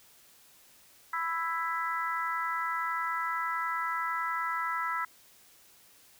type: harmonic tone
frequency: 330.8 Hz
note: E4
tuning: 6 cents sharp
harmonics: 3 / 4 / 5 / 6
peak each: -35 / -32 / -39 / -37 dBFS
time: 1.13-5.05 s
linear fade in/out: 5 ms
effects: white hiss -59 dBFS RMS until 6.19 s